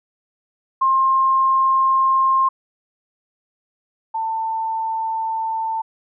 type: tone pair in turn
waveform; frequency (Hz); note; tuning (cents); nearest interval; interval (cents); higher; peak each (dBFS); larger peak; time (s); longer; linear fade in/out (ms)
sine; 1062 / 893; C6 / A5; +25 / +25; minor third; 300; first; -13 / -20; first; 0.81-2.49 / 4.14-5.82; neither; 10
effects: none